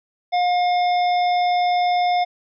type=harmonic tone with a mistuned harmonic; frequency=714 Hz; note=F5; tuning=38 cents sharp; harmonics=1 / 3 / 5 / 7; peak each=-16 / -29 / -32 / -35 dBFS; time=0.32-2.25 s; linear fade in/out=20 ms; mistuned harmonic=7; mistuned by=+66 cents; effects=none